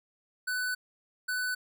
square tone bursts at uneven times, 1497 Hz, F#6, 20 cents sharp, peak -30 dBFS, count 2, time 0.47-0.75 / 1.28-1.55 s, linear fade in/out 10 ms, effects none

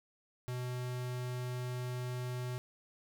square tone, 124.8 Hz, B2, 19 cents sharp, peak -37 dBFS, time 0.48-2.58 s, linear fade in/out 0 ms, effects none

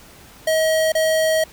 square tone with dropouts, 636 Hz, D#5, 38 cents sharp, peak -16 dBFS, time 0.47-1.44 s, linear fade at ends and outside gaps 5 ms, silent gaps 0.921-0.95 s, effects pink hiss -45 dBFS RMS until 1.52 s

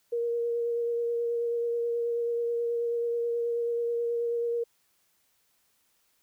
sine tone with vibrato, 470.3 Hz, A#4, 15 cents sharp, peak -26 dBFS, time 0.12-4.64 s, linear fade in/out 10 ms, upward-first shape sine, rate 9.3 Hz, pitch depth 13 cents each way, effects white hiss -70 dBFS RMS until 6.22 s

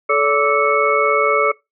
sine tone cluster, 433.9 / 571 / 1165 / 1309 / 2204 Hz, A4 / D5 / D6 / E6 / C#7, -24 / -49 / -14 / -13 / -11 cents, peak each -19 dBFS, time 0.09-1.52 s, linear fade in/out 10 ms, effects noise-tail reverb RT60 0.2 s tail -22 dB re dry

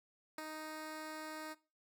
10% pulse tone with ADSR envelope, 311.1 Hz, D#4, in tune, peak -32 dBFS, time 0.38-1.55 s, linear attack 3 ms, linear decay 19 ms, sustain -4 dB, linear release 30 ms, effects noise-tail reverb RT60 0.3 s tail -19 dB re dry

